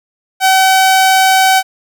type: tone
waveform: sawtooth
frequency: 761 Hz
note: F#5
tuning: 48 cents sharp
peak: -3 dBFS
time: 0.4-1.63 s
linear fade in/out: 50 ms
effects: none